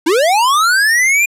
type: linear sweep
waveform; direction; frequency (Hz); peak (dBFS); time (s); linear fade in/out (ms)
square; up; 293.7 to 2441; -10; 0.06-1.26; 10
effects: low-pass 12000 Hz 12 dB/octave